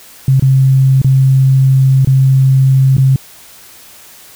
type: tone with dropouts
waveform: sine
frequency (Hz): 133.3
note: C3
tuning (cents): +33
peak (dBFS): -5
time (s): 0.28-3.16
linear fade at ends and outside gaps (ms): 2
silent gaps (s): 0.397-0.423 / 1.017-1.045 / 2.048-2.072 / 2.968-2.981
effects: white hiss -38 dBFS RMS until 4.35 s